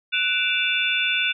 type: tone cluster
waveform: sine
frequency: 1488 / 2348 / 2621 / 2803 / 3509 Hz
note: F#6 / D7 / E7 / F7 / A7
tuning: +9 / -1 / -11 / +6 / -5 cents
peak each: -26 dBFS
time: 0.12-1.33 s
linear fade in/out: 20 ms
effects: none